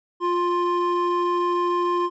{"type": "tone pair together", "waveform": "triangle", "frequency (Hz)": [351.9, 1049], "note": ["F4", "C6"], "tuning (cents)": [13, 4], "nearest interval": "octave + perfect fifth", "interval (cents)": 1891, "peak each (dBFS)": -19, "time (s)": [0.2, 2.1], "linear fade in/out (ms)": 50, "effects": ["tanh soft clip ceiling -15 dBFS", "resampled to 16000 Hz"]}